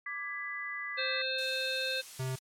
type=chord; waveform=sine; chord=G# diminished; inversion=second; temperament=equal with one note detuned; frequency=1174.7 / 1661.2 / 1992.7 Hz; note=D6 / G#6 / B6; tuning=0 / 0 / +15 cents; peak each=-43 / -42 / -37 dBFS; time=0.06-1.22 s; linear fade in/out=5 ms
type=harmonic tone; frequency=523.3 Hz; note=C5; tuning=in tune; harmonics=1 / 3 / 5 / 7 / 8; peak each=-37 / -37 / -37 / -37 / -37 dBFS; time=0.97-2.02 s; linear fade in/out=20 ms
type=noise; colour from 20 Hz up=blue; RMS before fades=-43 dBFS; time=1.38-2.39 s; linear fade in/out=5 ms
type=tone; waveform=square; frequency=130.3 Hz; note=C3; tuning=7 cents flat; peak=-33 dBFS; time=2.19-2.36 s; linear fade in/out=10 ms
effects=low-pass 9000 Hz 12 dB/octave + MP3 96 kbps